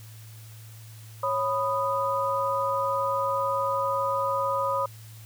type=tone cluster; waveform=sine; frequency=550 / 992 / 1239 Hz; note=C#5 / B5 / D#6; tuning=-14 / +7 / -8 cents; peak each=-28 dBFS; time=1.23-4.86 s; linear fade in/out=5 ms; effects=added 110 Hz sine -43 dBFS peak until 5.25 s + white hiss -52 dBFS RMS until 5.25 s